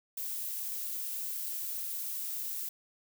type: noise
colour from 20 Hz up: violet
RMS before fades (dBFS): -37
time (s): 0.17-2.69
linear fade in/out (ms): 5
effects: none